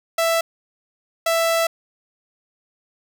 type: tone bursts at uneven times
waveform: sawtooth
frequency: 662 Hz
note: E5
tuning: 7 cents sharp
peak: -13 dBFS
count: 2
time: 0.18-0.41 / 1.26-1.67 s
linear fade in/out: 5 ms
effects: none